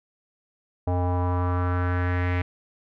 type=tone with low-pass filter sweep; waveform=square; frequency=89.4 Hz; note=F2; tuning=41 cents sharp; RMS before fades=-24 dBFS; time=0.87-2.42 s; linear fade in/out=5 ms; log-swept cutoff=750 to 2200 Hz; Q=3.3; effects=none